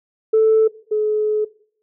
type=tone pair in turn; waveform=sine; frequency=440 / 426.5 Hz; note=A4 / G#4; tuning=0 / +46 cents; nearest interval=minor second; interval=54 cents; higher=first; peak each=-9 / -15 dBFS; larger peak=first; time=0.33-0.68 / 0.91-1.45 s; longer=second; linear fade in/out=10 ms; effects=noise-tail reverb RT60 0.6 s tail -20 dB re dry + tanh soft clip ceiling -7 dBFS